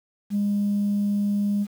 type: tone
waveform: sine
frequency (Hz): 203.8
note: G#3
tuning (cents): -32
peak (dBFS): -19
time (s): 0.3-1.67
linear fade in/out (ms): 50
effects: tanh soft clip ceiling -17 dBFS + 8-bit